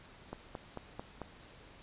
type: click train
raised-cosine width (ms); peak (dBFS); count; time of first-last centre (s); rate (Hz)
1; -26; 5; 0.33-1.217; 4.51
effects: pink hiss -56 dBFS RMS until 1.82 s + resampled to 8000 Hz